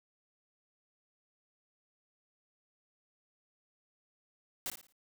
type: noise with echo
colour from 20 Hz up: white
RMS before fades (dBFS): -37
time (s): 4.66-4.7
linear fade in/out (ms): 0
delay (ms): 56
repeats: 4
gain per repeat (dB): -9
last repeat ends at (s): 4.924
effects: none